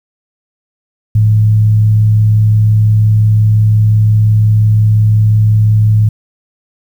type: tone with frequency modulation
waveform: sine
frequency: 107.2 Hz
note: A2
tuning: 45 cents flat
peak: -5 dBFS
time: 1.15-6.09 s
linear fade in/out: 5 ms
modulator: 65.7 Hz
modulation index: 0.21
effects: 7-bit